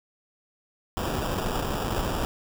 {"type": "noise with sample-and-hold", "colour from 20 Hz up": "pink", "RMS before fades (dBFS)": -28, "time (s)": [0.97, 2.25], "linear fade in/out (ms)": 0, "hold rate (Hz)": 2100, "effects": []}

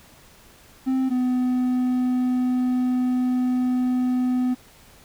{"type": "tone pair in turn", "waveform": "triangle", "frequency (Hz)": [261.6, 251.5], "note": ["C4", "B3"], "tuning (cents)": [0, 32], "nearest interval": "minor second", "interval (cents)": 68, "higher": "first", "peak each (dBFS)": -17, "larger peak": "neither", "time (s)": [[0.86, 1.1], [1.1, 4.55]], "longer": "second", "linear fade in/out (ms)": 20, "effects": ["pink hiss -51 dBFS RMS until 5.04 s"]}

